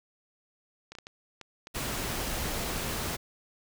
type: clicks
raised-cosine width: 0.2 ms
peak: -26 dBFS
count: 9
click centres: 0.92 / 0.952 / 0.986 / 1.069 / 1.413 / 1.671 / 1.749 / 1.854 / 1.978 s
type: noise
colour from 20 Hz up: pink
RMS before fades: -33 dBFS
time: 1.74-3.17 s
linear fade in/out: 20 ms
effects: none